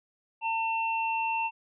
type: tone pair together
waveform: sine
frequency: 900.3 / 2700 Hz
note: A5 / E7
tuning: +39 / +41 cents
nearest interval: octave + perfect fifth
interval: 1902 cents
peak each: -28 / -31 dBFS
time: 0.41-1.51 s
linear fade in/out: 50 ms
effects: none